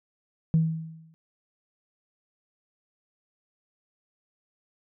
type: tone with exponential decay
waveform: sine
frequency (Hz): 161.2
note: E3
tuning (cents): -38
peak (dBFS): -15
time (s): 0.54-1.14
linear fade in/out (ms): 0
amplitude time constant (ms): 130
effects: tanh soft clip ceiling -13 dBFS